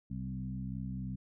harmonic tone with a mistuned harmonic, 64.3 Hz, C2, 30 cents flat, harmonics 1 / 2 / 3 / 4, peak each -44 / -40 / -40 / -46 dBFS, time 0.1-1.16 s, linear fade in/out 10 ms, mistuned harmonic 2, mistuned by +20 cents, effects none

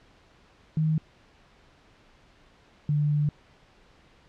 sine tone pair in turn, 156.7 / 147.91 Hz, D#3 / D3, +13 / +13 cents, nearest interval minor second, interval 100 cents, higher first, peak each -21 dBFS, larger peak neither, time 0.77-0.98 / 2.89-3.29 s, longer second, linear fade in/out 2 ms, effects pink hiss -58 dBFS RMS until 4.28 s + low-pass 4000 Hz 12 dB/octave

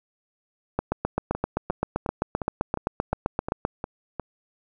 two click trains, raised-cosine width 1 ms, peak -15 / -9 dBFS, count 9 / 23, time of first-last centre 1.35-4.197 / 0.79-3.651 s, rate 2.81 / 7.69 Hz, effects none

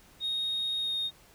sine tone with pitch glide, 3729 to 3703 Hz, A#7 to A#7, 0 to -12 cents, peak -27 dBFS, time 0.2-1.11 s, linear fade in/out 50 ms, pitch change -12 cents, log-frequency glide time 0.79-0.95 s, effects tanh soft clip ceiling -26 dBFS + pink hiss -58 dBFS RMS until 1.34 s

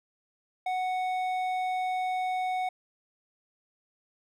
sine tone with hard clipping, 740 Hz, F#5, in tune, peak -29 dBFS, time 0.66-2.69 s, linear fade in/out 5 ms, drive 8 dB, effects none

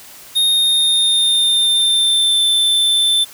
square tone with pitch glide, 3700 to 3541 Hz, A#7 to A7, -14 to +10 cents, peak -12 dBFS, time 0.35-3.25 s, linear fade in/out 20 ms, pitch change -76 cents, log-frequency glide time 0.49-2.45 s, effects white hiss -39 dBFS RMS until 3.33 s

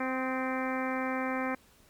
harmonic tone with a mistuned harmonic, 260.2 Hz, C4, 9 cents flat, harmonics 1 / 2 / 3 / 4 / 5 / 6 / 7 / 8 / 9, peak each -33 / -36 / -38 / -39 / -40 / -41 / -41 / -42 / -43 dBFS, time 0-1.55 s, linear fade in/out 5 ms, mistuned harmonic 5, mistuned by -31 cents, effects pink hiss -61 dBFS RMS until 1.89 s + MP3 96 kbps

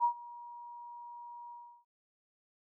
sine tone with ADSR envelope, 954 Hz, A#5, 40 cents sharp, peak -23 dBFS, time 0-1.85 s, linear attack 41 ms, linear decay 90 ms, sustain -22 dB, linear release 340 ms, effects none

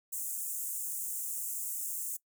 pink high-pass noise, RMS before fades -37 dBFS, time 0.12-2.17 s, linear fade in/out 10 ms, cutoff 7100 Hz, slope 48 dB/octave, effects noise-tail reverb RT60 0.1 s tail -21 dB re dry

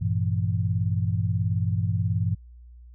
sine chord, E diminished, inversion first, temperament equal, 98 / 116.54 / 164.81 Hz, G2 / Bb2 / E3, 0 / 0 / 0 cents, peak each -24 / -27 / -29 dBFS, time 0.01-2.35 s, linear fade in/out 10 ms, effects added 60 Hz sine -44 dBFS peak until 2.94 s

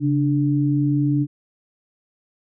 sine tone pair together, 138.59 / 293.7 Hz, C#3 / D4, 0 / 0 cents, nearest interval octave + minor second, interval 1300 cents, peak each -19 dBFS, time 0-1.27 s, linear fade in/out 50 ms, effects none

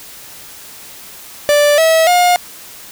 45% pulse tone with pitch steps, 586 / 646.5 / 713.2 Hz, D5 / E5 / F5, -4 / -34 / +36 cents, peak -8 dBFS, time 1.49-2.36 s, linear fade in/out 0 ms, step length 290 ms, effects white hiss -35 dBFS RMS until 2.91 s

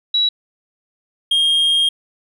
sine / triangle tone pair in turn, 3900 / 3231 Hz, B7 / G#7, -23 / -48 cents, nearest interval minor third, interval 325 cents, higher first, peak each -13 / -11 dBFS, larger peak second, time 0.14-0.29 / 1.31-1.89 s, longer second, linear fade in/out 5 ms, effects none

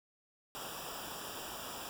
pink noise with comb filter, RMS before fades -44 dBFS, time 0.55-1.89 s, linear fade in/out 0 ms, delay 0.47 ms, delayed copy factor -0.85, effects none

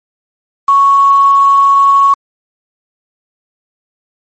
sine tone with quantisation, 1108.7 Hz, C#6, in tune, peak -4 dBFS, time 0.68-2.14 s, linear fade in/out 5 ms, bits 4, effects MP3 32 kbps

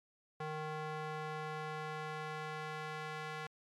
square tone with band-pass filter sweep, 154.7 Hz, D#3, 10 cents flat, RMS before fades -42 dBFS, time 0.4-3.47 s, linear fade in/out 5 ms, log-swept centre 920 to 1600 Hz, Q 0.84, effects MP3 96 kbps

